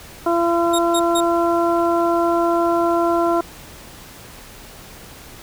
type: harmonic tone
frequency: 340 Hz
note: F4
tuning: 46 cents flat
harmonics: 1 / 2 / 3 / 4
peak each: -18 / -19 / -23 / -25 dBFS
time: 0.26-3.41 s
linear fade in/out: 5 ms
type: tone bursts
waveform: 20% pulse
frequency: 3729 Hz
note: A#7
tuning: in tune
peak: -15 dBFS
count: 3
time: 0.73-1.207 s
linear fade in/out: 10 ms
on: 59 ms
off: 150 ms
effects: pink hiss -40 dBFS RMS until 5.42 s